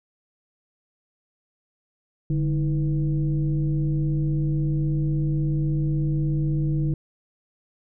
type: tone with frequency modulation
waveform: sine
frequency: 146.83 Hz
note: D3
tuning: in tune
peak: -20 dBFS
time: 2.3-6.94 s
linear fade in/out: 2 ms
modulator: 175 Hz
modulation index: 0.7
effects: none